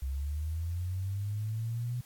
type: linear sweep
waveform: sine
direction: up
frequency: 64.9 to 124.2 Hz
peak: -31 dBFS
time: 0.02-2.01 s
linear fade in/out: 5 ms
effects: white hiss -59 dBFS RMS until 2.05 s + AAC 64 kbps